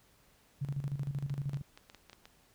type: tone with tremolo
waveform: sine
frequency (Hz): 140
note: C#3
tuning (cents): +18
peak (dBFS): -31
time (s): 0.61-1.62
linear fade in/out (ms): 10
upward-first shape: square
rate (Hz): 13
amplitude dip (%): 70
type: clicks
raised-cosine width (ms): 0.2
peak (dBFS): -33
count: 8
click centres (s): 1.297 / 1.544 / 1.775 / 1.899 / 1.947 / 2.097 / 2.131 / 2.255
effects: pink hiss -66 dBFS RMS until 2.54 s